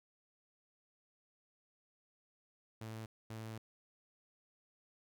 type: tone bursts at uneven times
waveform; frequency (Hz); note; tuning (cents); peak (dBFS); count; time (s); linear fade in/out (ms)
sawtooth; 110.9; A2; +14; -40; 2; 2.81-3.06 / 3.3-3.58; 5
effects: none